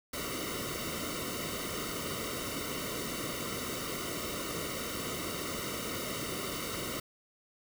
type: noise with comb filter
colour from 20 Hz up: pink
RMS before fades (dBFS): -37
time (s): 0.13-7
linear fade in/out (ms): 5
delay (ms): 1.2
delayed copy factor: -0.9
effects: none